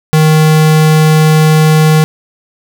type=tone; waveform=square; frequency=155.9 Hz; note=D#3; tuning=4 cents sharp; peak=-5 dBFS; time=0.13-2.04 s; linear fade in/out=0 ms; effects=none